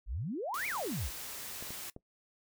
sine exponential two-way sweep, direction up then down, 42 to 2489 to 42 Hz, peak -34 dBFS, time 0.06-1.11 s, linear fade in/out 50 ms, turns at 0.67 s
white noise, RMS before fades -43 dBFS, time 0.54-1.9 s, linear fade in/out 2 ms
clicks, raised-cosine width 2 ms, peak -32 dBFS, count 3, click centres 1.625 / 1.706 / 1.964 s
effects noise-tail reverb RT60 0.1 s tail -19 dB re dry

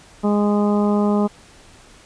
harmonic tone, 206.5 Hz, G#3, 10 cents flat, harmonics 1 / 2 / 3 / 4 / 5 / 6, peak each -16 / -22 / -26 / -28 / -30 / -32 dBFS, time 0.23-1.28 s, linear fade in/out 20 ms, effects pink hiss -47 dBFS RMS until 2.05 s + resampled to 22050 Hz

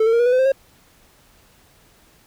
triangle tone with pitch steps, 440 / 453.2 / 466.7 / 480.7 / 495 / 509.8 / 525.1 / 540.8 Hz, A4 / A#4 / A#4 / B4 / B4 / C5 / C5 / C#5, 0 / -49 / +2 / -47 / +4 / -45 / +6 / -43 cents, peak -11 dBFS, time 0-0.52 s, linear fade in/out 5 ms, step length 65 ms, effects pink hiss -54 dBFS RMS until 2.26 s

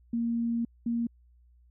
sine tone pair in turn, 233.1 / 234 Hz, A#3 / A#3, 0 / +7 cents, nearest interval unison, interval 7 cents, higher second, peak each -26 dBFS, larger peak neither, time 0.13-0.65 / 0.86-1.07 s, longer first, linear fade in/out 5 ms, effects added 60 Hz sine -57 dBFS peak until 1.7 s

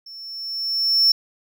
triangle tone with level ramp, 5400 Hz, E8, 41 cents sharp, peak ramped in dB -36 to -10 dBFS, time 0.06-1.12 s, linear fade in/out 5 ms, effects none

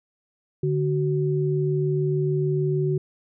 sine tone pair together, 146.83 / 373.5 Hz, D3 / F#4, 0 / +16 cents, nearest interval octave + major third, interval 1616 cents, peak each -22 / -24 dBFS, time 0.63-2.98 s, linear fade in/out 5 ms, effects none

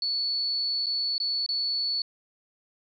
sine tone with dropouts, 4435 Hz, C#8, in tune, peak -25 dBFS, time 0.02-2.02 s, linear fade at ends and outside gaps 2 ms, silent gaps 0.86-0.866 / 1.181-1.201 / 1.463-1.489 s, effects none

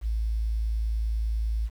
sine tone, 55 Hz, A1, in tune, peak -24 dBFS, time 0.01-1.7 s, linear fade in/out 50 ms, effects 9-bit

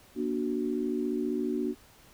sine chord, Bb augmented, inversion none, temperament equal with one note detuned, 239.1 / 293.7 / 370 Hz, Bb3 / D4 / F#4, +44 / 0 / 0 cents, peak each -32 dBFS, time 0.15-1.75 s, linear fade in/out 50 ms, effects pink hiss -57 dBFS RMS until 2.13 s

